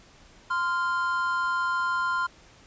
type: tone pair together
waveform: triangle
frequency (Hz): 1036.5 / 1396.9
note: C6 / F6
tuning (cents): -17 / 0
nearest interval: perfect fourth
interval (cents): 517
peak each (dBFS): -25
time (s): 0.5-2.27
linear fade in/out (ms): 10
effects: pink hiss -54 dBFS RMS until 2.66 s + resampled to 16000 Hz